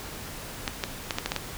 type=clicks; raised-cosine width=0.2 ms; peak=-9 dBFS; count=7; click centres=0.678 / 0.838 / 1.108 / 1.185 / 1.26 / 1.319 / 1.363 s; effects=pink hiss -39 dBFS RMS until 1.57 s